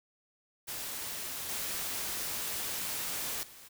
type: noise with level steps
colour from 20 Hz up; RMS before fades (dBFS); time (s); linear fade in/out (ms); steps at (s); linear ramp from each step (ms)
white; -39 / -36 / -52; 0.67-3.69; 20; 1.49 / 3.43; 2
effects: none